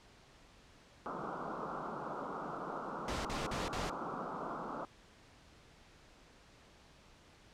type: band-pass noise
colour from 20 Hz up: white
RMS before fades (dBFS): -42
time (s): 1.06-4.85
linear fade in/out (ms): 0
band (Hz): 140 to 1400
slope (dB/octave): 96
type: noise bursts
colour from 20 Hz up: pink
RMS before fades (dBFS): -39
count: 4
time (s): 3.08-3.898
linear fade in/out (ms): 2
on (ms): 170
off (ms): 46
effects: pink hiss -61 dBFS RMS until 7.53 s + low-pass 6000 Hz 12 dB/octave